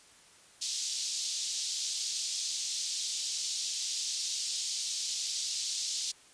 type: band-pass noise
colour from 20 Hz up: white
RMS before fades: -35 dBFS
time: 0.61-6.12 s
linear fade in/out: 10 ms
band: 3800 to 6800 Hz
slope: 24 dB/octave
effects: white hiss -58 dBFS RMS until 6.33 s + resampled to 22050 Hz